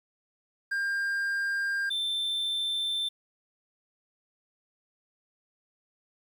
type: tone pair in turn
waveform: triangle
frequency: 1600 / 3553 Hz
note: G6 / A7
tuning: +35 / +16 cents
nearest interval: octave + major second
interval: 1381 cents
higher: second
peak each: -25 / -26 dBFS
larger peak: first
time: 0.71-1.9 / 1.9-3.09 s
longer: neither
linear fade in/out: 10 ms
effects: 10-bit